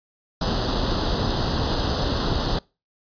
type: noise with comb filter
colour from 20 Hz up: pink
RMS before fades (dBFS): -23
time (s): 0.41-2.59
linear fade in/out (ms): 5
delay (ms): 0.22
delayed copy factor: +0.9
effects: noise-tail reverb RT60 0.3 s tail -25 dB re dry + resampled to 11025 Hz